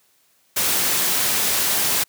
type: noise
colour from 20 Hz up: white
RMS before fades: -20 dBFS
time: 0.56-2.04 s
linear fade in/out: 10 ms
effects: white hiss -61 dBFS RMS until 2.08 s + high-pass 100 Hz 12 dB/octave